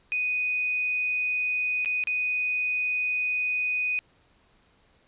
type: tone with dropouts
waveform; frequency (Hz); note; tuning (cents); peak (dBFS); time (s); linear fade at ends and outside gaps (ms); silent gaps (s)
sine; 2489; D#7; 0; -24; 0.12-3.99; 0; 1.848-1.858 / 2.038-2.072
effects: pink hiss -63 dBFS RMS until 5.07 s + resampled to 8000 Hz